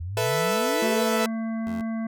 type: exponential sweep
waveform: sine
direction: up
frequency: 79.9 to 499.6 Hz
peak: -29 dBFS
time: 0-1.05 s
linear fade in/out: 10 ms
type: chord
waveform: sawtooth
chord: A suspended second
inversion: none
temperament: equal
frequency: 440 / 493.9 / 659.3 Hz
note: A4 / B4 / E5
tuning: 0 / 0 / 0 cents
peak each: -23 dBFS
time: 0.17-1.26 s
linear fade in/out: 2 ms
type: harmonic tone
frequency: 224.4 Hz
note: A3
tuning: 34 cents sharp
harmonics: 1 / 3 / 5 / 7 / 9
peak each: -26 / -38 / -44 / -47 / -47 dBFS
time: 0.82-2.07 s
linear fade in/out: 5 ms
type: tone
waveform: 15% pulse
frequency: 87.31 Hz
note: F2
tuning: in tune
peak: -31 dBFS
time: 1.67-1.81 s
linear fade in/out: 0 ms
effects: none